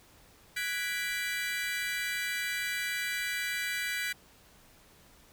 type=chord; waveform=35% pulse; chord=G# half-diminished seventh; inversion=third; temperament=equal; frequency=1480 / 1661.2 / 1975.5 / 2349 Hz; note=F#6 / G#6 / B6 / D7; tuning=0 / 0 / 0 / 0 cents; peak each=-37 / -37 / -33 / -36 dBFS; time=0.56-4.13 s; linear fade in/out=10 ms; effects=pink hiss -59 dBFS RMS until 5.32 s